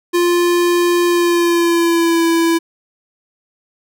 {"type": "tone with pitch glide", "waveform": "square", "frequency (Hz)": [349.2, 332.7], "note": ["F4", "E4"], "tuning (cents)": [0, 16], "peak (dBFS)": -12, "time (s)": [0.13, 2.59], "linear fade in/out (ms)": 20, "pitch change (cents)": -84, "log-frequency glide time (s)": [1.06, 2.25], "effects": []}